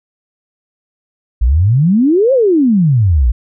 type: exponential two-way sweep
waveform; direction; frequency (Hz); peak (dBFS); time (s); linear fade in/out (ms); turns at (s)
sine; up then down; 53.2 to 554.4 to 53.2; -7; 1.41-3.32; 10; 2.33
effects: none